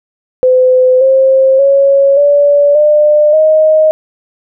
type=tone with pitch steps; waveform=sine; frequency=510 / 531 / 553 / 575.8 / 599.5 / 624.3 Hz; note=C5 / C5 / C#5 / D5 / D5 / D#5; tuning=-44 / +25 / -4 / -34 / +36 / +6 cents; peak=-4 dBFS; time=0.43-3.91 s; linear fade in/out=0 ms; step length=580 ms; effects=none